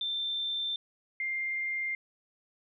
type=tone pair in turn; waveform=sine; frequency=3565 / 2106 Hz; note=A7 / C7; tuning=+22 / +11 cents; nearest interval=major sixth; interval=911 cents; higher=first; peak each=-30 / -30 dBFS; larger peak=neither; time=0.01-0.76 / 1.2-1.95 s; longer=neither; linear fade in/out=2 ms; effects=none